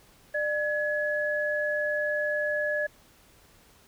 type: tone pair together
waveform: sine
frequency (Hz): 598.6 / 1693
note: D5 / G#6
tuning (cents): +33 / +33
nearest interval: octave + tritone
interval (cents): 1800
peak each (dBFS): -28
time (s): 0.34-2.87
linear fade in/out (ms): 10
effects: pink hiss -58 dBFS RMS until 3.87 s